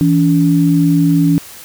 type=tone pair together; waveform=sine; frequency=164.81 / 284.7 Hz; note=E3 / C#4; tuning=0 / +46 cents; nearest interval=major sixth; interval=946 cents; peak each=-11 dBFS; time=0.01-1.38 s; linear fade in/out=0 ms; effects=white hiss -35 dBFS RMS until 1.64 s